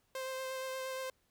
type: tone with vibrato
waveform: sawtooth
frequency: 523.3 Hz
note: C5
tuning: in tune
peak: -34 dBFS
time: 0.15-1.1 s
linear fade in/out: 2 ms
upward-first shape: sine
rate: 8.5 Hz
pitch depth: 13 cents each way
effects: pink hiss -75 dBFS RMS until 1.3 s